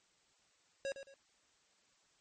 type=tone with echo; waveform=square; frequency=548 Hz; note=C#5; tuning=20 cents flat; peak=-37 dBFS; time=0.85-0.92 s; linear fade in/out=0 ms; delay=110 ms; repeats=2; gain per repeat=-10 dB; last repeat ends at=1.14 s; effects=white hiss -72 dBFS RMS until 2.2 s + MP3 32 kbps